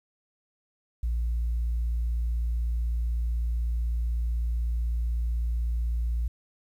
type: tone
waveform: sine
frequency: 58 Hz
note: A#1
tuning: 8 cents flat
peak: -23 dBFS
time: 1.03-6.28 s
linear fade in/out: 5 ms
effects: tanh soft clip ceiling -22 dBFS + 10-bit